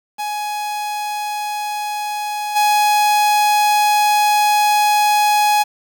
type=tone with level steps; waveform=45% pulse; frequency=837 Hz; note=G#5; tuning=13 cents sharp; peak=-21 / -12 dBFS; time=0.18-5.64 s; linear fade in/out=20 ms; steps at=2.55 s; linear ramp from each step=20 ms; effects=7-bit

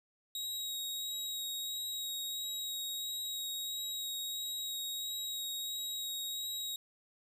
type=tone with vibrato; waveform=sawtooth; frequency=3800 Hz; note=A#7; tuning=33 cents sharp; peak=-34 dBFS; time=0.35-6.76 s; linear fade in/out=2 ms; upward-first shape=sine; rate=1.5 Hz; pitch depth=12 cents each way; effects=none

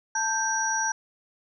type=tone cluster; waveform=sine; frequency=886 / 1570 / 5800 Hz; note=A5 / G6 / F#8; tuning=+12 / +2 / -35 cents; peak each=-28 dBFS; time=0.15-0.92 s; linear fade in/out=5 ms; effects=none

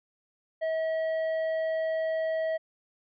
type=tone with hard clipping; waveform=sine; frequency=642 Hz; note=E5; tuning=46 cents flat; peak=-28 dBFS; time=0.61-2.58 s; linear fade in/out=20 ms; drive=6 dB; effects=resampled to 11025 Hz

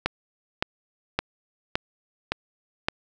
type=click train; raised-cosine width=0.3 ms; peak=-6 dBFS; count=6; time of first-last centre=0.06-2.885 s; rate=1.77 Hz; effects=none

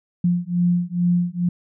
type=beating tone pair; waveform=sine; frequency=174.61 / 176.91 Hz; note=F3 / F3; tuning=0 / +23 cents; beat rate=2.3 Hz; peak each=-20 dBFS; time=0.24-1.49 s; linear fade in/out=5 ms; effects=none

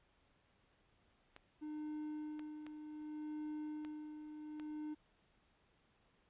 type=clicks; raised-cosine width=0.3 ms; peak=-37 dBFS; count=5; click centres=1.364 / 2.394 / 2.666 / 3.849 / 4.598 s
type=tone with tremolo; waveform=triangle; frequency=303.7 Hz; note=D#4; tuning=42 cents flat; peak=-39 dBFS; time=1.61-4.95 s; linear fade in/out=20 ms; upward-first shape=sine; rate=0.66 Hz; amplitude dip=55%
effects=pink hiss -74 dBFS RMS until 6.29 s + resampled to 8000 Hz

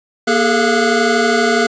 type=tone cluster; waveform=square; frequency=236.8 / 409.5 / 441.8 / 689 / 1464 Hz; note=A#3 / G#4 / A4 / F5 / F#6; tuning=+27 / -24 / +7 / -24 / -19 cents; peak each=-19 dBFS; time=0.27-1.67 s; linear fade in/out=10 ms; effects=resampled to 16000 Hz + 8-bit

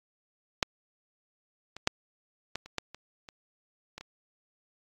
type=clicks; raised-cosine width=0.2 ms; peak=-6 / -24 / -6 / -15 / -29 / -13 / -26 / -28 / -23 / -26 dBFS; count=10; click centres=0.628 / 1.766 / 1.874 / 2.556 / 2.66 / 2.783 / 2.946 / 3.288 / 3.98 / 4.01 s; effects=AAC 64 kbps

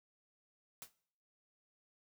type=noise with exponential decay; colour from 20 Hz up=white; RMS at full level=-45 dBFS; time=0.82-0.93 s; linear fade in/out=0 ms; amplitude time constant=22 ms; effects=noise-tail reverb RT60 0.6 s tail -20 dB re dry

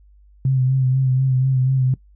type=tone with vibrato; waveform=sine; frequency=130.81 Hz; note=C3; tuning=in tune; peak=-14 dBFS; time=0.45-1.94 s; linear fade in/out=2 ms; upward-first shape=sine; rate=4.1 Hz; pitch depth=36 cents each way; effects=noise-tail reverb RT60 0.1 s tail -20 dB re dry + added 50 Hz sine -47 dBFS peak until 2.15 s

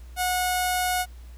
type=tone with low-pass filter; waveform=sawtooth; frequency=729 Hz; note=F#5; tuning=26 cents flat; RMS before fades=-25 dBFS; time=0.16-1.06 s; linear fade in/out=50 ms; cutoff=12000 Hz; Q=2.6; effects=added 60 Hz sine -40 dBFS peak until 1.37 s + pink hiss -57 dBFS RMS until 1.37 s

